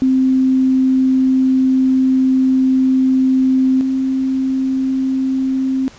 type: tone pair in turn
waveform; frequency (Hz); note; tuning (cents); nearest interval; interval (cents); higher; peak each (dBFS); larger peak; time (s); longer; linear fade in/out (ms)
sine; 261.2 / 263.9; C4 / C4; -3 / +15; unison; 18; second; -10 / -14; first; 0.02-3.81 / 3.81-5.88; first; 0
effects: pink hiss -42 dBFS RMS until 5.98 s + resampled to 16000 Hz